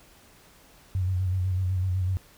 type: tone with vibrato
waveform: sine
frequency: 92.5 Hz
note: F#2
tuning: in tune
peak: -23 dBFS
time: 0.95-2.17 s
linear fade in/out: 0 ms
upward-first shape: square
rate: 8 Hz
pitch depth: 37 cents each way
effects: pink hiss -55 dBFS RMS until 2.37 s